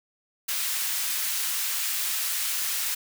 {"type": "high-pass noise", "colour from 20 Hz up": "white", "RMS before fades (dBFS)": -28, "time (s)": [0.48, 2.95], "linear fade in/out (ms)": 10, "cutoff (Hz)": 1400, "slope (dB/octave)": 12, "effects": []}